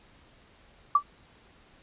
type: tone with exponential decay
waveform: sine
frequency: 1160 Hz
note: D6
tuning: 22 cents flat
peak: -13 dBFS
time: 0.95-1.03 s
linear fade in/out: 5 ms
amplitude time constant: 17 ms
effects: pink hiss -58 dBFS RMS until 1.82 s + resampled to 8000 Hz